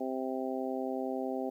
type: harmonic tone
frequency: 130.81 Hz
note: C3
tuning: in tune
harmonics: 2 / 3 / 4 / 5 / 6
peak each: -36 / -38 / -39 / -40 / -41 dBFS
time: 0-1.5 s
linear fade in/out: 10 ms
effects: 11-bit